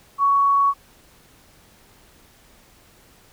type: tone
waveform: sine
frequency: 1118 Hz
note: C#6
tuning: 14 cents sharp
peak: -14 dBFS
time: 0.18-0.74 s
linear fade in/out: 50 ms
effects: pink hiss -53 dBFS RMS until 3.32 s